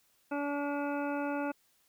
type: harmonic tone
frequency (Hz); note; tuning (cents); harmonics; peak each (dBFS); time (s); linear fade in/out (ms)
286.9; D4; -40; 1 / 2 / 3 / 4 / 5 / 7 / 8 / 9; -34 / -37 / -39 / -47 / -41 / -55 / -55 / -48; 0.31-1.52; 10
effects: white hiss -70 dBFS RMS until 1.88 s